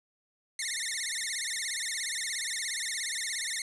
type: tone with vibrato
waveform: 10% pulse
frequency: 1975.5 Hz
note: B6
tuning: in tune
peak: -22 dBFS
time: 0.59-3.62 s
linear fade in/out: 2 ms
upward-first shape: sine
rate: 17 Hz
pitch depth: 190 cents each way
effects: resampled to 24000 Hz + 9-bit